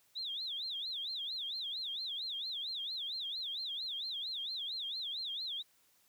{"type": "tone with vibrato", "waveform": "sine", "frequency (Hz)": 3658, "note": "A#7", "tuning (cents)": -33, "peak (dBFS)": -37, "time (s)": [0.15, 5.63], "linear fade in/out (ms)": 20, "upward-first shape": "sine", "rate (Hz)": 4.4, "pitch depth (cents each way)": 240, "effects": ["white hiss -70 dBFS RMS until 6.08 s", "high-pass 60 Hz 12 dB/octave"]}